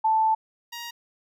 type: tone pair in turn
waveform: sine / 10% pulse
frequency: 880 / 943.4 Hz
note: A5 / A#5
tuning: 0 / +20 cents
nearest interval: minor second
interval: 120 cents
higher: second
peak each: -18 / -26 dBFS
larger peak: first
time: 0.04-0.35 / 0.72-0.91 s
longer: first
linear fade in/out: 10 ms
effects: none

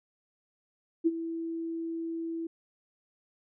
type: tone with ADSR envelope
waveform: sine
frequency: 330 Hz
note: E4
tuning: 2 cents sharp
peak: -19 dBFS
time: 1.04-2.47 s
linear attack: 27 ms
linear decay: 35 ms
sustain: -13 dB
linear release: 5 ms
effects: none

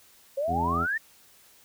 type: exponential sweep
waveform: sine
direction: up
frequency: 533 to 1864.7 Hz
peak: -25 dBFS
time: 0.37-0.98 s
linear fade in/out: 10 ms
type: harmonic tone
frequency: 84.3 Hz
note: E2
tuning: 39 cents sharp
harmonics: 1 / 2 / 3 / 4 / 5 / 7 / 8 / 9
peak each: -32 / -34 / -33 / -40 / -37 / -41 / -42 / -40 dBFS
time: 0.47-0.87 s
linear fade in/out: 50 ms
effects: white hiss -57 dBFS RMS until 1.64 s

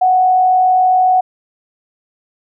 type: tone with frequency modulation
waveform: sine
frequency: 740 Hz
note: F#5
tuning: in tune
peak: -8 dBFS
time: 0.01-1.21 s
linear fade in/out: 10 ms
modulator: 47.3 Hz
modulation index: 0.24
effects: none

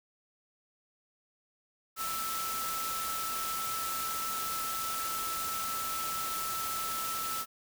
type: tone in noise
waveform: sine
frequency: 1318.5 Hz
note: E6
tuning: in tune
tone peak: -35 dBFS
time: 1.96-7.46 s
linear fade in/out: 50 ms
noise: white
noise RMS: -37 dBFS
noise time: 1.96-7.46 s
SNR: -1 dB
effects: none

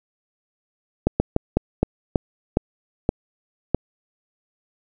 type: slowing click train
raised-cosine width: 2 ms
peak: -3 dBFS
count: 9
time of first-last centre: 1.07-3.746 s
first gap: 130 ms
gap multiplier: 1.26
effects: none

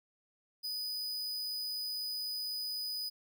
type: tone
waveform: 45% pulse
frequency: 4978 Hz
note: D#8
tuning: in tune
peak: -35 dBFS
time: 0.63-3.1 s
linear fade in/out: 20 ms
effects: none

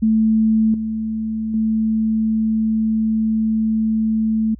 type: tone with level steps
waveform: sine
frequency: 220 Hz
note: A3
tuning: in tune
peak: -12 / -20 / -15 dBFS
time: 0.02-4.55 s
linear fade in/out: 10 ms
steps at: 0.74 / 1.54 s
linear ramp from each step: 2 ms
effects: added 60 Hz sine -38 dBFS peak until 4.59 s

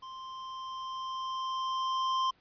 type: tone with level ramp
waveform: square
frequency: 1046.5 Hz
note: C6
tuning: in tune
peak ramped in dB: -43 to -27 dBFS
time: 0.02-2.31 s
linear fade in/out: 10 ms
effects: pink hiss -67 dBFS RMS until 2.4 s + resampled to 11025 Hz

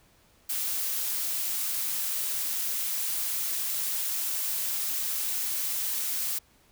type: noise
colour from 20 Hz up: blue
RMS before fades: -30 dBFS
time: 0.49-6.39 s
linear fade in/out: 10 ms
effects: pink hiss -62 dBFS RMS until 6.71 s

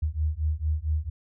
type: beating tone pair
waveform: sine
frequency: 75.1 / 79.5 Hz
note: D2 / D#2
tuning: +39 / +38 cents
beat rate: 4.4 Hz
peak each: -27 dBFS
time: 0.02-1.1 s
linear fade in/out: 10 ms
effects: none

